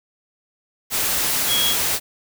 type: tone in noise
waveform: sine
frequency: 3314 Hz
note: G#7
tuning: 4 cents flat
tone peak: -19 dBFS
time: 1.47-1.76 s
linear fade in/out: 50 ms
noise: white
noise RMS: -21 dBFS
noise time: 0.9-2 s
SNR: -1 dB
effects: none